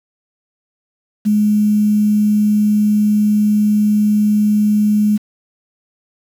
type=tone with quantisation; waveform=sine; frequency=210 Hz; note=G#3; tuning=19 cents sharp; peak=-10 dBFS; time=1.25-5.18 s; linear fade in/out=20 ms; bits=6; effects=none